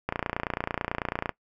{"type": "click train", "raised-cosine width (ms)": 0.5, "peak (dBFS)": -12, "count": 36, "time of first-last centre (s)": [0.09, 1.293], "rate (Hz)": 29.1, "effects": ["noise-tail reverb RT60 0.1 s tail -20 dB re dry"]}